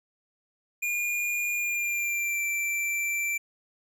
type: tone with pitch glide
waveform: square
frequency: 2424 to 2345 Hz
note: D#7 to D7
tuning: -46 to -3 cents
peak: -27 dBFS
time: 0.82-3.38 s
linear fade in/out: 10 ms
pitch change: -57 cents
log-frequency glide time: 1.53-2.43 s
effects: none